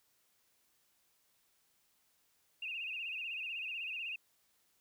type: tone with vibrato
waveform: sine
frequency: 2644 Hz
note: E7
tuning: 5 cents sharp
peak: -38 dBFS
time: 2.62-4.16 s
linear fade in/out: 5 ms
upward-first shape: sine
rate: 16 Hz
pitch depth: 110 cents each way
effects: white hiss -74 dBFS RMS until 4.8 s